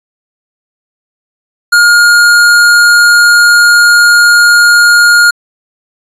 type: tone with hard clipping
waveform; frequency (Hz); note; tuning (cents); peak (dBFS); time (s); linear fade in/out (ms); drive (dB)
sine; 1422; F6; +31; -4; 1.72-5.31; 10; 15
effects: resampled to 32000 Hz